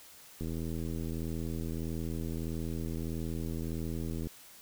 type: click train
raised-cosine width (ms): 3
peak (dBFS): -25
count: 316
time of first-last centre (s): 0.41-4.27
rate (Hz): 81.6
effects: white hiss -54 dBFS RMS until 4.61 s